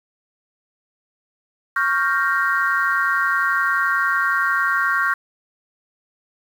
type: chord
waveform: sine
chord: G half-diminished seventh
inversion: second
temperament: equal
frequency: 1108.7 / 1396.9 / 1568 / 1864.7 Hz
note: Db6 / F6 / G6 / Bb6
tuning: 0 / 0 / 0 / 0 cents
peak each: -22 / -21 / -21 / -24 dBFS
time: 1.76-5.14 s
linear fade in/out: 5 ms
effects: tanh soft clip ceiling -6 dBFS + 7-bit